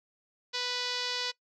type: tone with low-pass filter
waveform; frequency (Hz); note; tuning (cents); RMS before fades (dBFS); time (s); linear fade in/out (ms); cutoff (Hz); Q
5% pulse; 493.9; B4; 0; -33; 0.53-1.32; 20; 4600; 2.5
effects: noise-tail reverb RT60 0.1 s tail -20 dB re dry